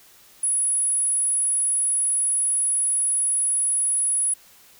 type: tone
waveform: sine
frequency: 10220 Hz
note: D#9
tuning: 45 cents sharp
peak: -19 dBFS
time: 0.43-4.34 s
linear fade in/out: 5 ms
effects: white hiss -52 dBFS RMS until 4.79 s